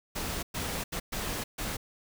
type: noise bursts at uneven times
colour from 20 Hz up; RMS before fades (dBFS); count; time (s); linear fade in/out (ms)
pink; -34; 5; 0.15-0.43 / 0.54-0.84 / 0.92-1 / 1.12-1.44 / 1.58-1.77; 10
effects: none